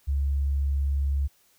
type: tone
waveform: sine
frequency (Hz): 69.7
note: C#2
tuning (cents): +10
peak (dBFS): -22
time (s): 0.07-1.28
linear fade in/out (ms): 20
effects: white hiss -63 dBFS RMS until 1.58 s